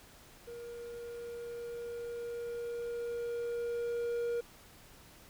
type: tone with level ramp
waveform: triangle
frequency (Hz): 473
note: A#4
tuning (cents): +25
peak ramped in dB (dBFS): -41 to -29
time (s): 0.47-4.41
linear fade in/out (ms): 10
effects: pink hiss -57 dBFS RMS until 5.29 s